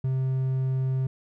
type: tone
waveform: triangle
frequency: 131.4 Hz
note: C3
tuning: 8 cents sharp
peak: -21 dBFS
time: 0.04-1.07 s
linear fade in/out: 5 ms
effects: none